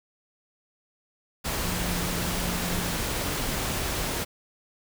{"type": "tone in noise", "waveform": "sine", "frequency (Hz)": 176.4, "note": "F3", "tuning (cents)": 18, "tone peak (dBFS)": -33, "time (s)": [1.64, 2.99], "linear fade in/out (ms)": 20, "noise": "pink", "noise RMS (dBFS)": -29, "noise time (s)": [1.44, 4.25], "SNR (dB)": -7, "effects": []}